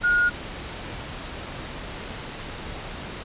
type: tone in noise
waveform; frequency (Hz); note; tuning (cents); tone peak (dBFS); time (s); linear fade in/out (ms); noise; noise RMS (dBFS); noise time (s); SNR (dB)
sine; 1437; F6; +49; -17; 0.03-0.3; 20; pink; -35; 0-3.24; +15
effects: resampled to 8000 Hz